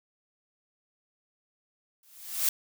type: noise with exponential growth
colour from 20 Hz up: blue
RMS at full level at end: -23 dBFS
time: 2.03-2.49 s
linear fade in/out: 2 ms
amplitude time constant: 100 ms
effects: none